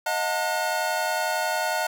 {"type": "tone cluster", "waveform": "square", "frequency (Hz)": [627, 718, 896, 1452], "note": ["D#5", "F5", "A5", "F#6"], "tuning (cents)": [13, 48, 31, -33], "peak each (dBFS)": -30, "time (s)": [0.06, 1.87], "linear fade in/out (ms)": 5, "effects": []}